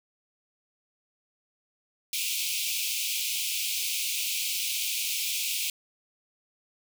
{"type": "high-pass noise", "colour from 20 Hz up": "pink", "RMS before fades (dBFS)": -30, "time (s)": [2.13, 5.7], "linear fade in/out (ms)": 2, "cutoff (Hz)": 2300, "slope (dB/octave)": 96, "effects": []}